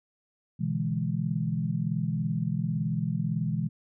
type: chord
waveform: sine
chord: E dominant seventh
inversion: second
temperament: equal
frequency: 123.47 / 146.83 / 164.81 / 207.7 Hz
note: B2 / D3 / E3 / G#3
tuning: 0 / 0 / 0 / 0 cents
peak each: -32 / -34 / -29 / -33 dBFS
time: 0.59-3.69 s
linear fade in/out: 20 ms
effects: none